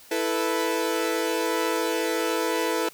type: chord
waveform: sawtooth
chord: E suspended fourth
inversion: none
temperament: equal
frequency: 329.6 / 440 / 493.9 Hz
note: E4 / A4 / B4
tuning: 0 / 0 / 0 cents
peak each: -24 dBFS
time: 0.11-2.89 s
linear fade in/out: 5 ms
effects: white hiss -50 dBFS RMS until 2.93 s